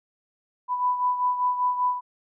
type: beating tone pair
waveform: sine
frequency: 992 / 997.1 Hz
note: B5 / B5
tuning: +7 / +16 cents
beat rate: 5.1 Hz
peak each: -22 / -29 dBFS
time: 0.68-2.01 s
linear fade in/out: 50 ms
effects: none